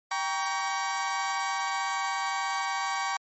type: chord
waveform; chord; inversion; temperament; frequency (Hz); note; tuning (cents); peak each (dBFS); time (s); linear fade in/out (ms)
30% pulse; G diminished; none; just; 784 / 940.8 / 1128.9; G5 / Bb5 / Db6; 0 / +16 / +31; -29 / -31 / -29; 0.11-3.17; 5
effects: MP3 32 kbps